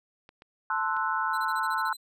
clicks, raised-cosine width 0.3 ms, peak -33 dBFS, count 3, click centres 0.291 / 0.421 / 0.967 s
sine chord, F# half-diminished seventh, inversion first, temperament equal, 880 / 1046.5 / 1318.5 / 1480 Hz, A5 / C6 / E6 / F#6, 0 / 0 / 0 / 0 cents, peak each -31 dBFS, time 0.7-1.93 s, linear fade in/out 2 ms
sawtooth tone bursts, 4048 Hz, B7, 42 cents sharp, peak -38 dBFS, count 9, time 1.33-1.969 s, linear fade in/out 10 ms, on 47 ms, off 27 ms
effects none

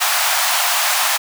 pink high-pass noise, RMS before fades -17 dBFS, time 0-1.18 s, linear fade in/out 20 ms, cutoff 690 Hz, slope 48 dB/octave, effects none

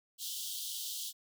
pink high-pass noise, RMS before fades -40 dBFS, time 0.18-1.13 s, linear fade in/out 50 ms, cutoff 3000 Hz, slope 96 dB/octave, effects none

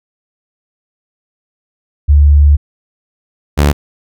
sine / sawtooth tone pair in turn, 72.7 / 72.7 Hz, D2 / D2, -17 / -17 cents, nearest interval unison, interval 0 cents, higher neither, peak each -3 dBFS, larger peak neither, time 2.08-2.57 / 3.57-3.73 s, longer first, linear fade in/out 20 ms, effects none

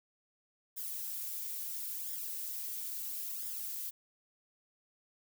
violet noise with flanger, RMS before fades -40 dBFS, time 0.76-3.91 s, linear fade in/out 20 ms, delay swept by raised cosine 0.57 to 4.87 ms, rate 0.74 Hz, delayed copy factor +0.8, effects none

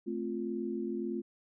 sine chord, F major, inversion first, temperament equal, 220 / 261.6 / 349.2 Hz, A3 / C4 / F4, 0 / 0 / 0 cents, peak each -37 / -39 / -36 dBFS, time 0.06-1.22 s, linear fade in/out 20 ms, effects none

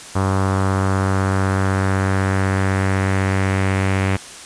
sawtooth tone with low-pass filter sweep, 96 Hz, G2, 36 cents flat, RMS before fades -18 dBFS, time 0.15-4.17 s, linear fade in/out 10 ms, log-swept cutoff 1200 to 2300 Hz, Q 2.4, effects white hiss -36 dBFS RMS until 4.45 s + resampled to 22050 Hz

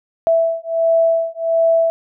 sine beating tone pair, 659.3 / 660.7 Hz, E5 / E5, 0 / +4 cents, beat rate 1.4 Hz, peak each -16 dBFS, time 0.27-1.9 s, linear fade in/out 0 ms, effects none

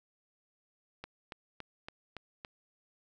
click train, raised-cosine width 0.3 ms, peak -26 dBFS, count 6, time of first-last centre 1.04-2.448 s, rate 3.55 Hz, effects none

